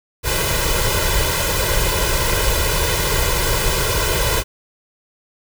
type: noise with comb filter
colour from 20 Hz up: pink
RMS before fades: -18 dBFS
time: 0.23-4.44 s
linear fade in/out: 50 ms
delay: 2 ms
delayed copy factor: +0.9
effects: none

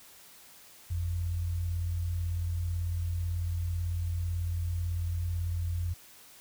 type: tone pair together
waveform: sine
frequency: 48.51 / 86.6 Hz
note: G1 / F2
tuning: -17 / -14 cents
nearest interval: minor seventh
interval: 1003 cents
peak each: -39 / -29 dBFS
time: 0.9-5.94 s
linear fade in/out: 10 ms
effects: white hiss -54 dBFS RMS until 6.4 s

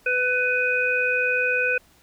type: harmonic tone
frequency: 499.6 Hz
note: B4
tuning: 20 cents sharp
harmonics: 1 / 3 / 5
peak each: -26 / -23 / -23 dBFS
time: 0.06-1.78 s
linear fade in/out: 5 ms
effects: pink hiss -57 dBFS RMS until 2.02 s

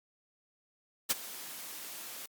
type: noise with ADSR envelope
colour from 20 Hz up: white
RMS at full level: -26 dBFS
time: 1.09-2.26 s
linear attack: 19 ms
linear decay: 25 ms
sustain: -18 dB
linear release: 4 ms
effects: high-pass 200 Hz 12 dB/octave + Opus 48 kbps

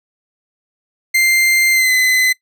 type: tone with pitch glide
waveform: 40% pulse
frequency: 2093 to 2030 Hz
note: C7 to B6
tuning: 0 to +47 cents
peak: -10 dBFS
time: 1.14-2.33 s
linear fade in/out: 10 ms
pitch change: -53 cents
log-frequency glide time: 1.72-1.92 s
effects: noise-tail reverb RT60 0.1 s tail -20 dB re dry

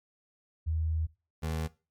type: tone pair in turn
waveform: sine / 25% pulse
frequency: 79.9 / 79.6 Hz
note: D#2 / D#2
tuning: +47 / +40 cents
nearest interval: unison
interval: 7 cents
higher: first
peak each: -27 dBFS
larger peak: neither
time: 0.66-1.07 / 1.42-1.68 s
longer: first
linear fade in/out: 20 ms
effects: noise-tail reverb RT60 0.3 s tail -19 dB re dry + MP3 96 kbps

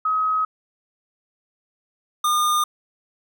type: tone pair in turn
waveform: sine / square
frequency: 1270 / 1213.4 Hz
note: D#6 / D#6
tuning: +35 / -44 cents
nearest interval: minor second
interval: 79 cents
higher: first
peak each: -18 dBFS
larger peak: neither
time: 0.05-0.45 / 2.24-2.64 s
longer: neither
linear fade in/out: 5 ms
effects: none

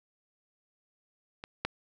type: clicks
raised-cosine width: 0.3 ms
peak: -24 / -13 dBFS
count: 2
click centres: 1.439 / 1.65 s
effects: none

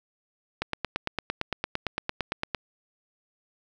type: click train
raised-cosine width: 0.3 ms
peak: -11 dBFS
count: 18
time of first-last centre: 0.62-2.547 s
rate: 8.82 Hz
effects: none

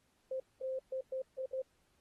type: tone bursts at uneven times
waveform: sine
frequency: 523.3 Hz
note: C5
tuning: in tune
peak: -35 dBFS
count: 6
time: 0.31-0.4 / 0.61-0.79 / 0.92-1.01 / 1.12-1.22 / 1.38-1.46 / 1.53-1.62 s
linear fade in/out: 5 ms
effects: pink hiss -75 dBFS RMS until 2 s + AAC 32 kbps

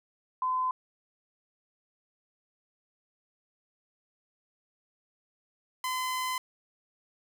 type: tone pair in turn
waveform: sine / sawtooth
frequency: 1022 / 1022 Hz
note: C6 / C6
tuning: -41 / -41 cents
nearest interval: unison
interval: 0 cents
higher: neither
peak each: -26 / -26 dBFS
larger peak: neither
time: 0.42-0.71 / 5.84-6.38 s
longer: second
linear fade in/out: 2 ms
effects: none

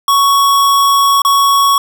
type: tone with dropouts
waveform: square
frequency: 1114 Hz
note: C#6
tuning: 8 cents sharp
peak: -8 dBFS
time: 0.08-1.78 s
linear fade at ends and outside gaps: 2 ms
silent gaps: 1.219-1.249 s
effects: none

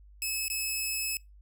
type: tone with dropouts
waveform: 10% pulse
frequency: 2589 Hz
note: E7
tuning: 32 cents flat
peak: -21 dBFS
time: 0.22-1.17 s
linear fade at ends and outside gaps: 1 ms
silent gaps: 0.482-0.5 s
effects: noise-tail reverb RT60 0.2 s tail -24 dB re dry + added 50 Hz sine -51 dBFS peak until 1.41 s

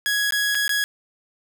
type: tone with dropouts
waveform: sawtooth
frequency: 1667 Hz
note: G#6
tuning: 6 cents sharp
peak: -16 dBFS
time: 0.06-0.84 s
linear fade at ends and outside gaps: 0 ms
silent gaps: 0.307-0.323 / 0.547-0.552 / 0.679-0.693 s
effects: none

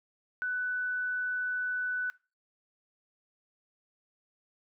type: tone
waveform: sine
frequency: 1493 Hz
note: F#6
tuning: 15 cents sharp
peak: -29 dBFS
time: 0.42-2.1 s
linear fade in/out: 0 ms
effects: noise-tail reverb RT60 0.3 s tail -21 dB re dry

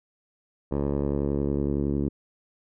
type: tone with low-pass filter sweep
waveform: 10% pulse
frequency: 70.9 Hz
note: C#2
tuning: 40 cents sharp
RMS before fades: -26 dBFS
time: 0.71-2.09 s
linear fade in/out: 10 ms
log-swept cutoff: 660 to 320 Hz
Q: 1.5
effects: none

